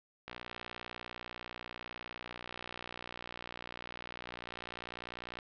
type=click train; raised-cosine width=0.3 ms; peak=-26 dBFS; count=308; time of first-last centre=0.28-5.388 s; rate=60.1 Hz; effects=low-pass 5000 Hz 12 dB/octave